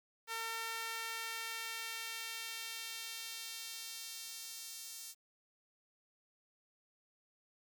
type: tone with high-pass filter sweep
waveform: sawtooth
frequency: 453.6 Hz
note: A#4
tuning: 47 cents flat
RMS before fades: -44 dBFS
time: 0.27-5.15 s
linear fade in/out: 50 ms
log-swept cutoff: 1200 to 6200 Hz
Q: 1
effects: 10-bit